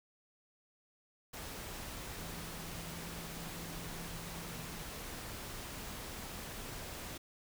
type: tone in noise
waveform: sine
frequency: 167.2 Hz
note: E3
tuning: 25 cents sharp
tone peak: -49 dBFS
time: 2.19-4.83 s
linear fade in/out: 10 ms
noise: pink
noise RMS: -45 dBFS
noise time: 1.33-7.18 s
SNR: -7 dB
effects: none